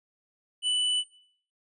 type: tone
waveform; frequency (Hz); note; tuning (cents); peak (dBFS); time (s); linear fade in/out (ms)
square; 2981; F#7; +12; -25; 0.62-1.04; 50
effects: noise-tail reverb RT60 0.6 s tail -20 dB re dry + resampled to 24000 Hz